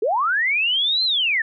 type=linear two-way sweep; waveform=sine; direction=up then down; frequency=386.6 to 4186 to 1721 Hz; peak=-17 dBFS; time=0.02-1.42 s; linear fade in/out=5 ms; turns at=1.04 s; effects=none